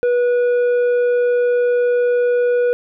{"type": "tone with tanh clipping", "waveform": "sine", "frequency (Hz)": 487.2, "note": "B4", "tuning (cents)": -24, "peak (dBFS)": -14, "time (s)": [0.03, 2.73], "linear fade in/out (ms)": 0, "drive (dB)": 6, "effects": []}